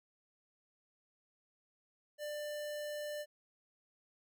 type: tone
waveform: square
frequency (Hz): 594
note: D5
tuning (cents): +20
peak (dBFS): -40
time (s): 2.18-3.26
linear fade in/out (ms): 50
effects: none